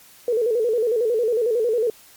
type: tone with vibrato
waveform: sine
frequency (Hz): 460.3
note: A#4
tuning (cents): -22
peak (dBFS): -17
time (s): 0.28-1.9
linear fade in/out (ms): 2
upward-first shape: square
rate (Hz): 11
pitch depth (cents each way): 91
effects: white hiss -49 dBFS RMS until 2.16 s + MP3 96 kbps